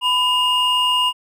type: tone pair together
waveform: triangle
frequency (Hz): 1000.7 / 2842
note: B5 / F7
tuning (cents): +23 / +30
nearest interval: octave + tritone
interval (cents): 1807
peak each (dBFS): -17 / -15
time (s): 0.01-1.13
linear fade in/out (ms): 50
effects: none